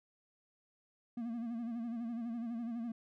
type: tone with vibrato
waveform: triangle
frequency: 233.1 Hz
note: A#3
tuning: in tune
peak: -35 dBFS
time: 1.17-2.92 s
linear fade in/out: 5 ms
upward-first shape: sine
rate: 12 Hz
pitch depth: 68 cents each way
effects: none